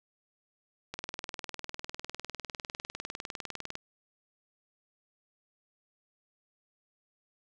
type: click train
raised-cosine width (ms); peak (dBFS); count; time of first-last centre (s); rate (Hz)
0.2; -20; 57; 0.94-3.754; 19.9
effects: none